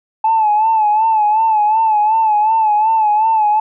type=tone with vibrato; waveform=sine; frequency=866 Hz; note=A5; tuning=28 cents flat; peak=-9 dBFS; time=0.24-3.6 s; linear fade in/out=5 ms; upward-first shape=sine; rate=2.7 Hz; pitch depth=64 cents each way; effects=tanh soft clip ceiling -5 dBFS